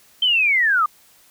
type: linear sweep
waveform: sine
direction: down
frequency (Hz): 3136 to 1174.7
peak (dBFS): -14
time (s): 0.22-0.86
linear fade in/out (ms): 5
effects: white hiss -53 dBFS RMS until 1.3 s